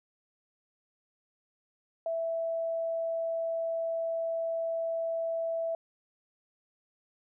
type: tone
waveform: sine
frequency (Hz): 660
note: E5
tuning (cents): +2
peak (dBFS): -29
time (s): 2.06-5.75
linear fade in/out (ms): 2
effects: none

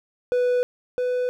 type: tone pair in turn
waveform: triangle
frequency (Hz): 494.2 / 497.9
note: B4 / B4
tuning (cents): +1 / +14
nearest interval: unison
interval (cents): 13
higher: second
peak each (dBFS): -16 / -19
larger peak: first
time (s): 0.32-0.63 / 0.98-1.29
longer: neither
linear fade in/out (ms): 0
effects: none

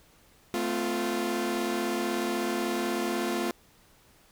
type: chord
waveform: sawtooth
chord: F major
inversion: first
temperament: equal with one note detuned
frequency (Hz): 220 / 256.2 / 349.2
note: A3 / C4 / F4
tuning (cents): 0 / -36 / 0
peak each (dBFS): -29 / -30 / -26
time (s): 0.54-3.51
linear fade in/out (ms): 0
effects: pink hiss -60 dBFS RMS until 4.31 s

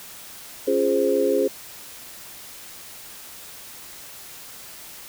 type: chord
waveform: sine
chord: Db major seventh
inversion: none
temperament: equal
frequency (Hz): 277.2 / 349.2 / 415.3 / 523.3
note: Db4 / F4 / Ab4 / C5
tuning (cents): 0 / 0 / 0 / 0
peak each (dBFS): -26 / -26 / -21 / -22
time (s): 0.67-1.48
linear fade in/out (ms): 10
effects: white hiss -41 dBFS RMS until 5.08 s

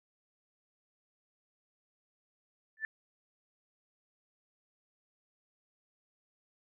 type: tone with exponential growth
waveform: sine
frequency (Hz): 1761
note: A6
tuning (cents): +1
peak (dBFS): -28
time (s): 2.77-2.85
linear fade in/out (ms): 1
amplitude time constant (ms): 17
effects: none

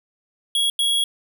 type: tone bursts at uneven times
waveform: square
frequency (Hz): 3322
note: G#7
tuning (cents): 0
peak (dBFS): -18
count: 2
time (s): 0.55-0.7 / 0.79-1.04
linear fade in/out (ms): 2
effects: none

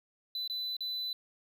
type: tone with dropouts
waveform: triangle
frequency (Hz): 4000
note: B7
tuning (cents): +21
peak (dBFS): -32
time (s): 0.35-1.13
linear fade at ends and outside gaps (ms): 2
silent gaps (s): 0.477-0.498 / 0.767-0.806
effects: none

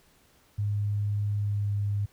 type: tone with pitch glide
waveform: sine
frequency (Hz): 103 to 101.93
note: G#2 to G#2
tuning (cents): -14 to -32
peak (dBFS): -25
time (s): 0.58-2.06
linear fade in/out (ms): 10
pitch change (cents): -18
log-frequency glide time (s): 1.36-1.73
effects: pink hiss -62 dBFS RMS until 2.12 s

